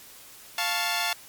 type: chord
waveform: 10% pulse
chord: F augmented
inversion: none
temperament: equal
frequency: 698.5 / 880 / 1108.7 Hz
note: F5 / A5 / C#6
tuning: 0 / 0 / 0 cents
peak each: -20 / -20 / -24 dBFS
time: 0.58-1.13 s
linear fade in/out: 2 ms
effects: white hiss -48 dBFS RMS until 1.28 s + MP3 96 kbps